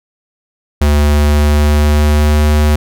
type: tone with pitch glide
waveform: square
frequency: 73.42 to 75.05 Hz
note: D2 to D2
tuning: 0 to +38 cents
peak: -8 dBFS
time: 0.81-2.76 s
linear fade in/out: 5 ms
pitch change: +38 cents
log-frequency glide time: 0.91-2.46 s
effects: none